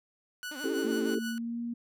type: tone with tremolo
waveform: sawtooth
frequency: 1477 Hz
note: F#6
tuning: 3 cents flat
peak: -32 dBFS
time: 0.43-1.38 s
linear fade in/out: 0 ms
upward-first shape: sine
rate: 6.2 Hz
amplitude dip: 60%
type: tone with vibrato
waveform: sawtooth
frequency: 279.8 Hz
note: C#4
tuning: 16 cents sharp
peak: -37 dBFS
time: 0.51-1.15 s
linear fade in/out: 5 ms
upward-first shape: sine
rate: 11 Hz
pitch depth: 170 cents each way
type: chord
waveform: sine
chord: A dominant seventh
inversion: first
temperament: equal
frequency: 277.2 / 329.6 / 392 / 440 Hz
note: C#4 / E4 / G4 / A4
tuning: 0 / 0 / 0 / 0 cents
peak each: -34 dBFS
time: 0.64-1.19 s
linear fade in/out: 5 ms
type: tone with pitch glide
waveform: sine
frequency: 227.7 to 235.9 Hz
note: A#3 to A#3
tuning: -40 to +21 cents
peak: -32 dBFS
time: 0.84-1.74 s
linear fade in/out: 10 ms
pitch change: +61 cents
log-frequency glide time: 1.2-1.61 s
effects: none